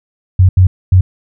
sine tone bursts at uneven times, 92.5 Hz, F#2, in tune, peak -3 dBFS, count 3, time 0.39-0.49 / 0.57-0.67 / 0.92-1.01 s, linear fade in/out 5 ms, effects none

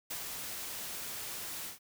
white noise with ADSR envelope, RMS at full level -38 dBFS, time 0.1-1.79 s, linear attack 10 ms, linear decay 75 ms, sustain -3 dB, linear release 130 ms, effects none

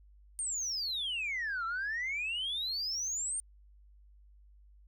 sine exponential two-way sweep, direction down then up, 9000 to 1318.5 to 9000 Hz, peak -31 dBFS, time 0.39-3.4 s, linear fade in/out 0 ms, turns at 1.65 s, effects tanh soft clip ceiling -30 dBFS + added 50 Hz sine -56 dBFS peak until 4.87 s

